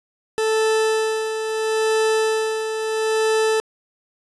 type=tone with tremolo; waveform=40% pulse; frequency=439.2 Hz; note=A4; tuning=3 cents flat; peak=-15 dBFS; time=0.38-3.6 s; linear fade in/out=0 ms; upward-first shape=sine; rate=0.75 Hz; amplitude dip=55%; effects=resampled to 24000 Hz + 8-bit